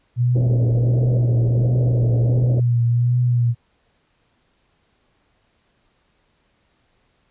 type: tone with vibrato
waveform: sine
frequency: 120.6 Hz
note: B2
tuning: 41 cents flat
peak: -14 dBFS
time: 0.16-3.55 s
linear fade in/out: 50 ms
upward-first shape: triangle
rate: 1.4 Hz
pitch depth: 46 cents each way
type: low-pass noise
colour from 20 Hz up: white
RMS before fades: -28 dBFS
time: 0.35-2.6 s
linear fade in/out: 2 ms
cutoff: 580 Hz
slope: 48 dB/octave
effects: pink hiss -64 dBFS RMS until 7.3 s + resampled to 8000 Hz